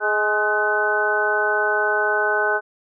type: harmonic tone with a mistuned harmonic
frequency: 210 Hz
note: G#3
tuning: 19 cents sharp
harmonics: 2 / 3 / 4 / 5 / 6 / 7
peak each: -24 / -26 / -25 / -30 / -30 / -20 dBFS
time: 0-2.61 s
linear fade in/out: 50 ms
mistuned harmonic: 7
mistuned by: +42 cents
effects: none